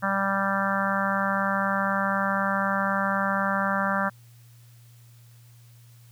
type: harmonic tone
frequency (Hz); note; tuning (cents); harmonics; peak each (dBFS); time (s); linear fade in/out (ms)
196; G3; 0; 1 / 3 / 4 / 5 / 6 / 7 / 8 / 9; -29 / -31 / -33 / -32 / -30 / -30 / -30 / -34; 0.02-4.1; 20
effects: added 118 Hz sine -49 dBFS peak until 6.11 s + white hiss -60 dBFS RMS until 6.11 s